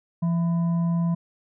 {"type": "tone with frequency modulation", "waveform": "sine", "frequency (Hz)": 169.9, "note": "F3", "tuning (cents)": -47, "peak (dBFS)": -20, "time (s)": [0.22, 1.15], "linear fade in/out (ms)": 10, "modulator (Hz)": 832, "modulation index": 0.21, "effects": []}